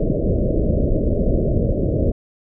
pink low-pass noise, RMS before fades -18 dBFS, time 0-2.12 s, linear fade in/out 5 ms, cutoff 630 Hz, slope 96 dB/octave, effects none

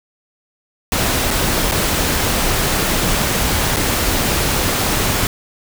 pink noise with dropouts, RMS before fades -17 dBFS, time 0.92-5.27 s, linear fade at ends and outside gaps 1 ms, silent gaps 1.306-1.31 / 1.713-1.719 / 3.762-3.767 s, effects none

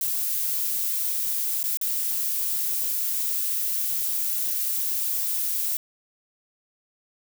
violet noise with dropouts, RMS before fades -26 dBFS, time 0.01-5.77 s, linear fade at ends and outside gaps 1 ms, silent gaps 1.63-1.639 / 1.772-1.813 s, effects none

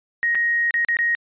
sine tone with dropouts, 1877 Hz, A#6, 11 cents sharp, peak -16 dBFS, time 0.23-1.15 s, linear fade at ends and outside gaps 0 ms, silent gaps 0.348-0.353 / 0.708-0.741 / 0.848-0.886 / 0.969-0.989 s, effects tanh soft clip ceiling -13 dBFS + resampled to 8000 Hz

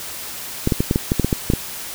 clicks, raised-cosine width 3 ms, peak -3 dBFS, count 11, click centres 0.674 / 0.722 / 0.805 / 0.911 / 0.959 / 1.119 / 1.197 / 1.246 / 1.328 / 1.501 / 1.536 s, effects white hiss -31 dBFS RMS until 1.94 s

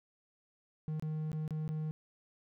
triangle tone with dropouts, 155.3 Hz, D#3, 3 cents flat, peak -32 dBFS, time 0.88-1.91 s, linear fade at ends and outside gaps 0 ms, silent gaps 0.997-1.024 / 1.317-1.33 / 1.478-1.507 / 1.678-1.69 s, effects none

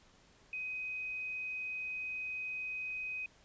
sine tone, 2514 Hz, D#7, 17 cents sharp, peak -37 dBFS, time 0.53-3.26 s, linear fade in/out 2 ms, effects pink hiss -64 dBFS RMS until 3.44 s + resampled to 16000 Hz

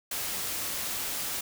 white noise, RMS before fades -33 dBFS, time 0.11-1.41 s, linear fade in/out 5 ms, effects none

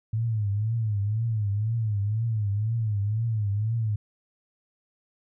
sine tone with vibrato, 107.7 Hz, A2, 37 cents flat, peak -23 dBFS, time 0.13-3.96 s, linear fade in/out 5 ms, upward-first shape triangle, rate 2 Hz, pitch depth 150 cents each way, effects none

